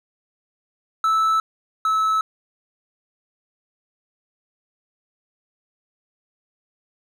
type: tone pair in turn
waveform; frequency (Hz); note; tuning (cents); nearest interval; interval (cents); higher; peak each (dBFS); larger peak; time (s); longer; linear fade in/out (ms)
triangle; 1312 / 1300.7; E6 / E6; -9 / -24; unison; 15; first; -14 / -15; first; 1.04-1.4 / 1.85-2.21; neither; 2
effects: none